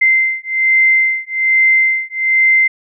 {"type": "beating tone pair", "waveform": "sine", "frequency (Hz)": [2079, 2080.2], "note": ["C7", "C7"], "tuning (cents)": [-12, -11], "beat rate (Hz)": 1.2, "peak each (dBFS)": -13, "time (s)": [0.01, 2.68], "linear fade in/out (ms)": 10, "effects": []}